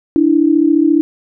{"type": "tone pair together", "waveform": "sine", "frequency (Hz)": [293.7, 328.2], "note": ["D4", "E4"], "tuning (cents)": [0, -8], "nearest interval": "major second", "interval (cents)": 192, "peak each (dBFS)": -11, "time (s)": [0.16, 1.01], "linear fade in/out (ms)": 0, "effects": []}